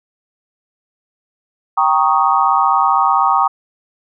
sine chord, Eb dominant seventh, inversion first, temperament equal, 784 / 932.3 / 1108.7 / 1244.5 Hz, G5 / Bb5 / Db6 / Eb6, 0 / 0 / 0 / 0 cents, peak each -16 dBFS, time 1.77-3.48 s, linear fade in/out 10 ms, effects none

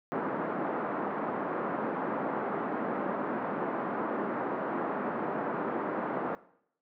pink band-pass noise, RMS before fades -33 dBFS, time 0.12-6.35 s, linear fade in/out 0 ms, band 210 to 1400 Hz, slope 24 dB/octave, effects noise-tail reverb RT60 0.7 s tail -19 dB re dry

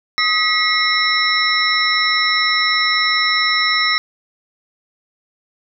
sine tone cluster, 1257 / 1944 / 2141 / 3932 / 5400 Hz, D#6 / B6 / C7 / B7 / E8, +17 / -28 / +39 / -8 / +41 cents, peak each -20 dBFS, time 0.18-3.98 s, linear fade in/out 0 ms, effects none

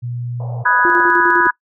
sine tone, 121 Hz, B2, 35 cents flat, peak -21 dBFS, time 0.02-0.64 s, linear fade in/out 20 ms
pink band-pass noise, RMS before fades -35 dBFS, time 0.4-1.09 s, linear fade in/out 2 ms, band 470 to 900 Hz, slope 48 dB/octave
sine chord, G# minor seventh, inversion first, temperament equal, 987.8 / 1244.5 / 1480 / 1661.2 Hz, B5 / D#6 / F#6 / G#6, 0 / 0 / 0 / 0 cents, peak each -15 / -20 / -16 / -15 dBFS, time 0.65-1.51 s, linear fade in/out 10 ms
sine tone with tremolo, 349.2 Hz, F4, in tune, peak -16 dBFS, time 0.85-1.47 s, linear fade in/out 0 ms, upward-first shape square, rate 9.9 Hz, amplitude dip 55%
effects noise-tail reverb RT60 0.1 s tail -23 dB re dry

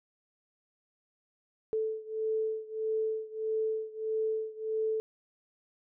sine beating tone pair, 438.1 / 439.7 Hz, A4 / A4, -7 / -1 cents, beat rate 1.6 Hz, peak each -32 / -34 dBFS, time 1.73-5 s, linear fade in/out 0 ms, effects none

